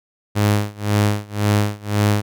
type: tone with tremolo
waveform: sawtooth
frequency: 103.83 Hz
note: G#2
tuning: in tune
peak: -9 dBFS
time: 0.35-2.22 s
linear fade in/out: 20 ms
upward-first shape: sine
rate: 1.9 Hz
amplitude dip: 95%
effects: none